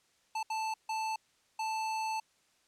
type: tone bursts at uneven times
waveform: square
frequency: 880 Hz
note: A5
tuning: in tune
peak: -33 dBFS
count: 4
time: 0.35-0.43 / 0.5-0.74 / 0.89-1.16 / 1.59-2.2 s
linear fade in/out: 5 ms
effects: white hiss -70 dBFS RMS until 2.67 s + low-pass 8000 Hz 12 dB/octave